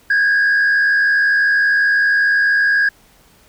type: tone with frequency modulation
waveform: sine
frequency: 1638 Hz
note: G#6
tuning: 24 cents flat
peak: -9 dBFS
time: 0.1-2.89 s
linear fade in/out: 5 ms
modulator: 72.5 Hz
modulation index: 0.68
effects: tanh soft clip ceiling -10 dBFS + pink hiss -51 dBFS RMS until 3.48 s